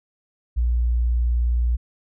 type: tone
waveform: sine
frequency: 59.5 Hz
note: A#1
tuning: 36 cents sharp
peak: -17 dBFS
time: 0.56-1.77 s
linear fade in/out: 20 ms
effects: none